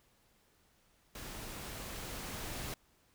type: noise with level ramp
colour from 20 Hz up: pink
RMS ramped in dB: -46 to -41 dBFS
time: 1.15-2.74 s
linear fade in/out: 2 ms
effects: pink hiss -70 dBFS RMS until 3.14 s